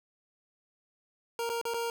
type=tone with dropouts; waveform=25% pulse; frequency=466.2 Hz; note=A#4; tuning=in tune; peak=-27 dBFS; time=1.39-1.9 s; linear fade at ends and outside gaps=1 ms; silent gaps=1.493-1.499 / 1.614-1.653 / 1.738-1.743 s; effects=none